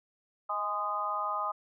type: harmonic tone with a mistuned harmonic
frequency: 206.4 Hz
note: G#3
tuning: 10 cents flat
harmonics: 3 / 4 / 5 / 6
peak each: -40 / -37 / -36 / -32 dBFS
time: 0.49-1.52 s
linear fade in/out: 10 ms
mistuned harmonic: 3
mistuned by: +30 cents
effects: none